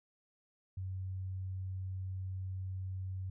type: tone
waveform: sine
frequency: 94 Hz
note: F#2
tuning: 28 cents sharp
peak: -37 dBFS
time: 0.77-3.3 s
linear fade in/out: 5 ms
effects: none